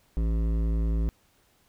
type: tone with hard clipping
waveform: sine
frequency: 55.3 Hz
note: A1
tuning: 9 cents sharp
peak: -25 dBFS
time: 0.17-1.09 s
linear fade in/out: 0 ms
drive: 13 dB
effects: pink hiss -65 dBFS RMS until 1.68 s